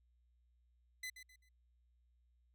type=tone with echo; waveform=sawtooth; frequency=2017 Hz; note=B6; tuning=36 cents sharp; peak=-39 dBFS; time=1.03-1.1 s; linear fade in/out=5 ms; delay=130 ms; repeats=3; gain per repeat=-10 dB; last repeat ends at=1.49 s; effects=added 60 Hz sine -70 dBFS peak until 2.54 s